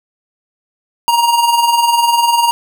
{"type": "tone with tremolo", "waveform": "square", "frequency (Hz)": 941, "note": "A#5", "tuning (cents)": 16, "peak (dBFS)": -8, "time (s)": [1.08, 2.51], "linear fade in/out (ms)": 0, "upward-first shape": "sine", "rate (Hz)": 20, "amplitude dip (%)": 55, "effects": []}